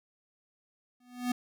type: tone with exponential growth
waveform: square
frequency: 246.9 Hz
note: B3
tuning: in tune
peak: -26 dBFS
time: 1-1.32 s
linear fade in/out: 5 ms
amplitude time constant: 68 ms
effects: none